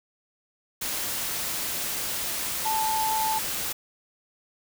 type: tone in noise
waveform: sine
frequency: 878 Hz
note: A5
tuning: 4 cents flat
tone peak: -24 dBFS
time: 2.65-3.39 s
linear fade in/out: 10 ms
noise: white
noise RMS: -30 dBFS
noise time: 0.81-3.73 s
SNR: +3 dB
effects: none